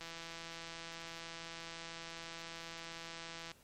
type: click train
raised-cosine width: 0.2 ms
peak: -29 dBFS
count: 583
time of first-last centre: 0.01-3.516 s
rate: 166 Hz
effects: pink hiss -65 dBFS RMS until 3.63 s + MP3 64 kbps